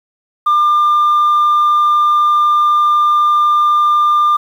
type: tone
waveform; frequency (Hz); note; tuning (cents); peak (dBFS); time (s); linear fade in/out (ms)
sine; 1198; D6; +34; -6; 0.46-4.37; 10
effects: tanh soft clip ceiling -7 dBFS + 7-bit